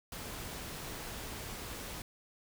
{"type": "noise", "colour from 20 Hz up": "pink", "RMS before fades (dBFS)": -43, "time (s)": [0.12, 2.02], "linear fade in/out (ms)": 2, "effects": []}